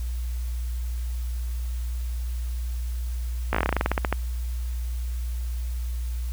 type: slowing click train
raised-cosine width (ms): 0.5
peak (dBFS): -7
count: 16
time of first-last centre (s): 3.53-4.126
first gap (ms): 16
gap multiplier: 1.12
effects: added 60 Hz sine -26 dBFS peak until 6.32 s + white hiss -48 dBFS RMS until 6.32 s